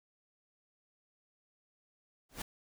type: noise with exponential growth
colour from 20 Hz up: pink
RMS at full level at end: -34 dBFS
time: 2.29-2.42 s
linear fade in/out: 5 ms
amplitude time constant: 28 ms
effects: none